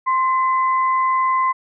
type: tone pair together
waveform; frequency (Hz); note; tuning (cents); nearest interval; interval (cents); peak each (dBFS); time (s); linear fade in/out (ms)
sine; 1046.5 / 2018; C6 / B6; 0 / +37; major seventh; 1137; -15 / -27; 0.06-1.53; 20
effects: none